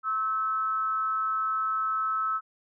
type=tone with frequency modulation; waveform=sine; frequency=1301 Hz; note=E6; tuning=23 cents flat; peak=-25 dBFS; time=0.03-2.41 s; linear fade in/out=50 ms; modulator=216 Hz; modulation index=0.35; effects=none